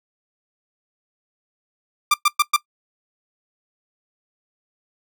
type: tone bursts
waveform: sawtooth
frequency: 1187 Hz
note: D6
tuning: 18 cents sharp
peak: -9 dBFS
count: 4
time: 2.11-2.564 s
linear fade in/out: 5 ms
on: 31 ms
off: 110 ms
effects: noise-tail reverb RT60 0.1 s tail -20 dB re dry